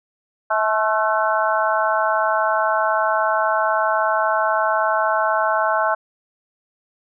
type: harmonic tone with a mistuned harmonic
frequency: 216.2 Hz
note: A3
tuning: 30 cents flat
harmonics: 3 / 4 / 5 / 6 / 7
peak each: -21 / -22 / -23 / -24 / -24 dBFS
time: 0.5-5.95 s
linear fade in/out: 10 ms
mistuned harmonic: 6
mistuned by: +51 cents
effects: none